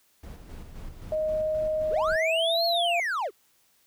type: noise with tremolo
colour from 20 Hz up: brown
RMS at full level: -40 dBFS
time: 0.23-2.16 s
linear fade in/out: 5 ms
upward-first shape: square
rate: 3.8 Hz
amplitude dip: 45%
type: tone with pitch glide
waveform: sine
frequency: 622.3 to 690.5 Hz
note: D#5 to F5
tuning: 0 to -20 cents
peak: -24 dBFS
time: 1.12-3 s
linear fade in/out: 2 ms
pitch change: +180 cents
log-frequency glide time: 1.97-2.79 s
type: linear two-way sweep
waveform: triangle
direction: up then down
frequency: 329.6 to 4373 to 329.6 Hz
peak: -24 dBFS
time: 1.9-3.31 s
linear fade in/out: 50 ms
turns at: 2.65 s
effects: white hiss -65 dBFS RMS until 3.86 s